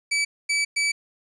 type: tone bursts at uneven times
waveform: sawtooth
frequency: 2300 Hz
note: D7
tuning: 37 cents flat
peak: -17 dBFS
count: 3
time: 0.11-0.25 / 0.49-0.65 / 0.76-0.92 s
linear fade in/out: 10 ms
effects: resampled to 22050 Hz + 9-bit

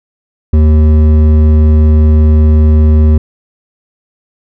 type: tone with hard clipping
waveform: sine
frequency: 77.1 Hz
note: D#2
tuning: 15 cents flat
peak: -5 dBFS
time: 0.53-3.18 s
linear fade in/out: 5 ms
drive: 10 dB
effects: none

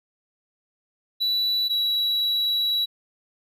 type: tone pair in turn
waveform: triangle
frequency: 3947 / 3908 Hz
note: B7 / B7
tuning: -2 / -19 cents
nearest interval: unison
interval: 17 cents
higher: first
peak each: -19 dBFS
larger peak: neither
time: 1.2-1.69 / 1.69-2.86 s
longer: second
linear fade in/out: 20 ms
effects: none

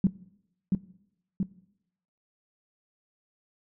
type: tone with echo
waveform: sine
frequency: 190 Hz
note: F#3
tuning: 46 cents sharp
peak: -17 dBFS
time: 0.04-0.07 s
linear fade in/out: 2 ms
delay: 680 ms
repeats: 2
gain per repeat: -3 dB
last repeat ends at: 1.43 s
effects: noise-tail reverb RT60 0.8 s tail -19 dB re dry

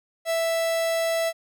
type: tone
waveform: 45% pulse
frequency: 660 Hz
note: E5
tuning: 2 cents sharp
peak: -22 dBFS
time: 0.25-1.33 s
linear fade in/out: 50 ms
effects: none

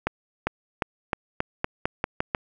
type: accelerating click train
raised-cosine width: 0.5 ms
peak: -8 dBFS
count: 10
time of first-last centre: 0.07-2.348 s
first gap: 400 ms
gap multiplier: 0.88
effects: none

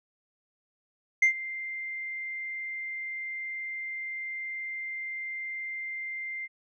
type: tone with ADSR envelope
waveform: sine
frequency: 2093 Hz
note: C7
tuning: in tune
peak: -14 dBFS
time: 1.22-6.48 s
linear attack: 7 ms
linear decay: 100 ms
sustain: -19 dB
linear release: 35 ms
effects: tanh soft clip ceiling -16 dBFS

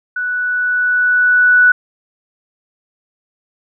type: tone with level ramp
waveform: sine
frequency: 1480 Hz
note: F#6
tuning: in tune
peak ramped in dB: -17 to -5 dBFS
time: 0.16-1.72 s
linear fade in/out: 5 ms
effects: none

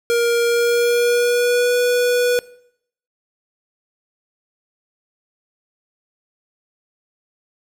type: tone with pitch glide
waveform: square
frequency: 470.9 to 489.5 Hz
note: A#4 to B4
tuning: +18 to -15 cents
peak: -15 dBFS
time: 0.1-2.39 s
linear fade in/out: 0 ms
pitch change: +67 cents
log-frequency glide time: 0.47-1.75 s
effects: noise-tail reverb RT60 0.7 s tail -21 dB re dry

